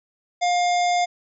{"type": "harmonic tone with a mistuned harmonic", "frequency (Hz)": 708, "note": "F5", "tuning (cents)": 23, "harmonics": [1, 3, 5, 7, 9, 10], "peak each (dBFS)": [-18, -28, -32, -35, -37, -38], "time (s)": [0.41, 1.06], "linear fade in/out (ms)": 20, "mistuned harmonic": 10, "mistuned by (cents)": 21, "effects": []}